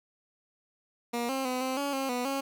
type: tone with pitch steps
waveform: 15% pulse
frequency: 237.5 / 266.7 / 253.6 / 260.4 / 282.3 / 269.1 / 246.4 / 273.6 Hz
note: A#3 / C4 / B3 / C4 / C#4 / C4 / B3 / C#4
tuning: +33 / +33 / +46 / -8 / +32 / +49 / -4 / -23 cents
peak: -23 dBFS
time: 1.13-2.41 s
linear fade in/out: 10 ms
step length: 160 ms
effects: none